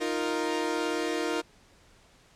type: chord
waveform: sawtooth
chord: Eb suspended second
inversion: none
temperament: equal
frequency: 311.1 / 349.2 / 466.2 Hz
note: Eb4 / F4 / Bb4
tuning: 0 / 0 / 0 cents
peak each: -28 dBFS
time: 0-1.42 s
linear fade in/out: 20 ms
effects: pink hiss -59 dBFS RMS until 2.35 s + low-pass 8000 Hz 12 dB/octave